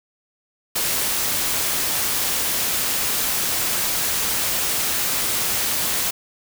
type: noise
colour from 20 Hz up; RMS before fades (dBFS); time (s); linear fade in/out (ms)
white; -22; 0.75-6.11; 10
effects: none